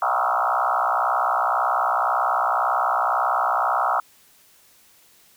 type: tone with frequency modulation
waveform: sine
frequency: 1026 Hz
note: C6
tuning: 34 cents flat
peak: -18 dBFS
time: 0.02-4 s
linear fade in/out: 2 ms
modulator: 61.9 Hz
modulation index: 5.7
effects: white hiss -55 dBFS RMS until 5.36 s